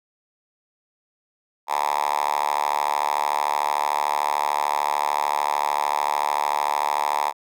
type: tone with high-pass filter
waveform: 5% pulse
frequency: 73.42 Hz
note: D2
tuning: in tune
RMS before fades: -23 dBFS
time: 1.67-7.33 s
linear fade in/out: 50 ms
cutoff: 910 Hz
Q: 5.7
effects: none